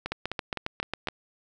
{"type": "two click trains", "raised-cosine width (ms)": 0.3, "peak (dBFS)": [-15, -13], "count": [5, 8], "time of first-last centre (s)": [[0.06, 1.086], [0.12, 1.072]], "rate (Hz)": [3.9, 7.35], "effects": []}